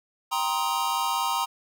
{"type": "chord", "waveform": "square", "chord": "C minor seventh", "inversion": "second", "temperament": "just", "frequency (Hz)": [784.9, 941.9, 1046.5, 1255.8], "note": ["G5", "Bb5", "C6", "Eb6"], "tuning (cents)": [2, 18, 0, 16], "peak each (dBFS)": [-33, -28, -31, -32], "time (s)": [0.31, 1.46], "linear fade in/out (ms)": 20, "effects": []}